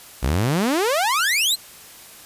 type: exponential sweep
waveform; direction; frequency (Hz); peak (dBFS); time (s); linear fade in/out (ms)
sawtooth; up; 57 to 4300; -14; 0.22-1.56; 20
effects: white hiss -43 dBFS RMS until 2.25 s + resampled to 32000 Hz